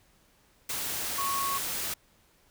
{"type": "tone in noise", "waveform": "sine", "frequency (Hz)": 1105, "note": "C#6", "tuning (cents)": -6, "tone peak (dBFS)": -29, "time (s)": [1.18, 1.58], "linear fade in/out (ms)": 5, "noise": "white", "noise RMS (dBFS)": -33, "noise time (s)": [0.69, 1.94], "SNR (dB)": 1, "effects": ["pink hiss -64 dBFS RMS until 2.5 s"]}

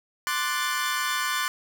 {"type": "chord", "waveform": "sawtooth", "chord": "D dominant seventh", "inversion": "third", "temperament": "equal", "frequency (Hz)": [1046.5, 1174.7, 1480, 1760], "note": ["C6", "D6", "F#6", "A6"], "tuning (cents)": [0, 0, 0, 0], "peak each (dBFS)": -27, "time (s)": [0.27, 1.48], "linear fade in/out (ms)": 0, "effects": []}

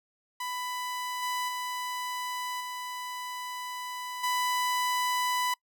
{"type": "tone with level steps", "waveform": "sawtooth", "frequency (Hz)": 995, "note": "B5", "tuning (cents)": 13, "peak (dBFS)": [-29, -26, -29, -32, -23], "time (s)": [0.4, 5.54], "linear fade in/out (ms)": 5, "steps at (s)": [1.22, 1.48, 2.6, 4.23], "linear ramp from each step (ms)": 10, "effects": ["noise-tail reverb RT60 0.1 s tail -25 dB re dry"]}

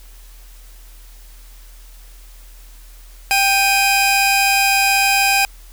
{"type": "tone pair together", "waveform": "sawtooth", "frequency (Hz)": [787.4, 2489], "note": ["G5", "D#7"], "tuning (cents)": [8, 0], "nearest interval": "octave + minor sixth", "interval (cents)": 1992, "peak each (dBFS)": -12, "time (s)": [3.31, 5.45], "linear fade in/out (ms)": 0, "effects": ["added 40 Hz sine -38 dBFS peak until 5.72 s", "white hiss -48 dBFS RMS until 5.72 s"]}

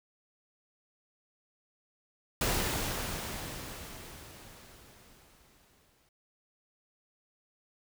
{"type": "noise with exponential decay", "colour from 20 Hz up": "pink", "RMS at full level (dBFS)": -29, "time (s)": [2.41, 6.09], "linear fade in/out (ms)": 2, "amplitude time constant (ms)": 800, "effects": []}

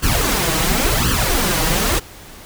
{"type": "noise with flanger", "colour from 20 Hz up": "pink", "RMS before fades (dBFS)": -17, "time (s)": [0.02, 2], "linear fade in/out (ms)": 20, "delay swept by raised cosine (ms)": [0.65, 6.35], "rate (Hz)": 0.93, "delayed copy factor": 0.85, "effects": ["pink hiss -39 dBFS RMS until 2.45 s"]}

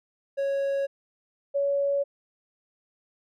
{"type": "tone pair in turn", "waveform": ["triangle", "sine"], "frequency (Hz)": [553, 562], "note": ["C#5", "C#5"], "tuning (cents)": [-4, 24], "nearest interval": "unison", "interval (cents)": 28, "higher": "second", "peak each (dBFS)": -22, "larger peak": "neither", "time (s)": [[0.37, 0.87], [1.54, 2.04]], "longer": "neither", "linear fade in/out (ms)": 20, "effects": []}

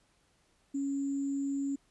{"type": "tone with sample-and-hold", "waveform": "sine", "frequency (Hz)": 277.2, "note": "C#4", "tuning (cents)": 0, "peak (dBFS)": -30, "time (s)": [0.74, 1.76], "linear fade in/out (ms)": 10, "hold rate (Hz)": 7350, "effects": ["pink hiss -70 dBFS RMS until 1.9 s", "resampled to 24000 Hz"]}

